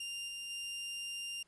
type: tone with level steps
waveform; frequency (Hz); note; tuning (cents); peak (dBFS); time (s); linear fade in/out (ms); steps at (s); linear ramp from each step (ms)
sawtooth; 2794; F7; 0; -36 / -38 / -36; 0-1.43; 5; 0.28 / 0.5; 2
effects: pink hiss -72 dBFS RMS until 1.47 s + resampled to 24000 Hz

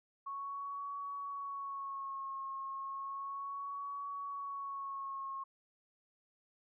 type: tone with vibrato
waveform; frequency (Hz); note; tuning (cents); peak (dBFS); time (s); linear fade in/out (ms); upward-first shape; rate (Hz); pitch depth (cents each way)
sine; 1104; C#6; -7; -39; 0.26-5.44; 10; sine; 0.33; 34
effects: none

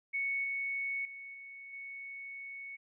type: tone with level steps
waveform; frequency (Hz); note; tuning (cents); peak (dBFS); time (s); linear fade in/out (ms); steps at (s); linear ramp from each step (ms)
sine; 2217; C#7; 0; -31 / -33 / -44 / -46 / -42; 0.13-2.77; 20; 0.44 / 1.05 / 1.34 / 1.73; 2
effects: none

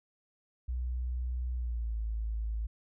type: tone with pitch glide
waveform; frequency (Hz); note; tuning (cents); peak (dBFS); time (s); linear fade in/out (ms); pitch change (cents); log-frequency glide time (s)
sine; 61.74 to 54.69; B1 to A1; 0 to -10; -31; 0.68-2.67; 10; -210; 1.54-1.98
effects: none

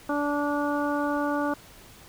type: harmonic tone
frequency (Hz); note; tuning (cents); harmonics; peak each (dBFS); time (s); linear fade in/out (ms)
290.5; D4; -19; 1 / 2 / 3 / 4 / 5; -27 / -30 / -32 / -33 / -34; 0.09-1.54; 5
effects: pink hiss -50 dBFS RMS until 2.08 s

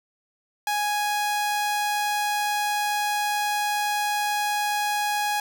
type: tone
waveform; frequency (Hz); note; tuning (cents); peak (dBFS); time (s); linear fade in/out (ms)
sawtooth; 830.6; G#5; 0; -19; 0.67-5.4; 2
effects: none

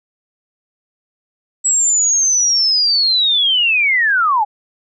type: linear sweep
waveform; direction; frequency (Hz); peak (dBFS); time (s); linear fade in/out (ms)
sine; down; 7800 to 790; -11; 1.64-4.45; 20
effects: none

